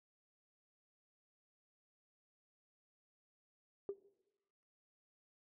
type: tone with exponential decay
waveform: sine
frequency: 398.1 Hz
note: G4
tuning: 27 cents sharp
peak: -33 dBFS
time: 3.89-3.98 s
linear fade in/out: 1 ms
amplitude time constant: 18 ms
effects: noise-tail reverb RT60 1.0 s tail -19 dB re dry + tanh soft clip ceiling -32 dBFS